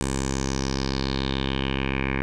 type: tone with low-pass filter sweep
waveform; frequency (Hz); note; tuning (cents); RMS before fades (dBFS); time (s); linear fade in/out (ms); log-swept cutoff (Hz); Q
10% pulse; 67; C2; +42; -26; 0.01-2.22; 0; 8500 to 2100; 4.4
effects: none